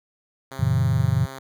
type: tone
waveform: 5% pulse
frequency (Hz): 134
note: C3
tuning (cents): +42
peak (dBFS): -24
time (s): 0.51-1.39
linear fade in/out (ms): 5
type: chord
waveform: sine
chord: F# dominant seventh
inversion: none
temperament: equal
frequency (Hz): 92.5 / 116.54 / 138.59 / 164.81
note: F#2 / A#2 / C#3 / E3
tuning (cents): 0 / 0 / 0 / 0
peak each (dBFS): -24 / -21 / -23 / -26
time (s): 0.59-1.26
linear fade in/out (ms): 10
effects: none